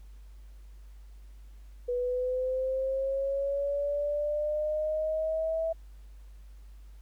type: linear sweep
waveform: sine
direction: up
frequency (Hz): 488.3 to 655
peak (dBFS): -27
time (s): 1.88-5.73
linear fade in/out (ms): 10
effects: added 50 Hz sine -46 dBFS peak until 7.01 s + pink hiss -67 dBFS RMS until 7.01 s